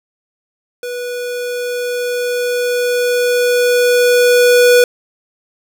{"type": "tone with level ramp", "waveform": "square", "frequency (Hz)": 489.5, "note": "B4", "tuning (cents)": -15, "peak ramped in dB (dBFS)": [-22, -6], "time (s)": [0.83, 4.84], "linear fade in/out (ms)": 2, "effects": []}